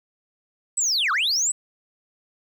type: linear two-way sweep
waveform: sine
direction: down then up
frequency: 8160 to 1071 to 8160 Hz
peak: -17 dBFS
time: 0.77-1.52 s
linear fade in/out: 10 ms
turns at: 1.12 s
effects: tanh soft clip ceiling -18 dBFS + 9-bit